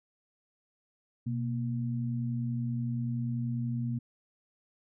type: tone pair together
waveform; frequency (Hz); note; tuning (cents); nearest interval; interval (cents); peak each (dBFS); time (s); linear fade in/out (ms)
sine; 124.4 / 234.8; B2 / A#3; +13 / +13; major seventh; 1100; -31 / -34; 1.26-3.99; 10
effects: none